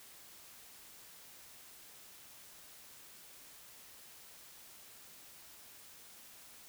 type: silence
effects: white hiss -56 dBFS RMS until 6.68 s